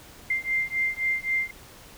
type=beating tone pair; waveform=sine; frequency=2093 / 2096.8 Hz; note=C7 / C7; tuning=0 / +3 cents; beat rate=3.8 Hz; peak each=-27 dBFS; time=0.3-1.51 s; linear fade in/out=5 ms; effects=pink hiss -48 dBFS RMS until 1.97 s